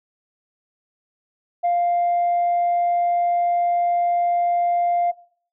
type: tone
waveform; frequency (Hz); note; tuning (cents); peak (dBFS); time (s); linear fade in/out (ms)
sine; 698.5; F5; 0; -15; 1.63-5.12; 20
effects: noise-tail reverb RT60 0.5 s tail -19 dB re dry + tanh soft clip ceiling -14 dBFS